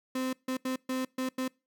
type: tone bursts at uneven times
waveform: 35% pulse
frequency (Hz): 258.7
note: C4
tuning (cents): -19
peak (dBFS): -28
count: 6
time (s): 0.15-0.33 / 0.48-0.57 / 0.65-0.76 / 0.89-1.05 / 1.18-1.29 / 1.38-1.48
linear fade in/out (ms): 5
effects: noise-tail reverb RT60 0.3 s tail -25 dB re dry